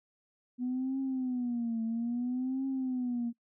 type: tone with vibrato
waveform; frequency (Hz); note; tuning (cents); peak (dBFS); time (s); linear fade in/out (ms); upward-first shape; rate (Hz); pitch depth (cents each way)
sine; 245.9; B3; -7; -29; 0.58-3.33; 50; triangle; 0.6; 160
effects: noise-tail reverb RT60 0.1 s tail -25 dB re dry + tanh soft clip ceiling -26 dBFS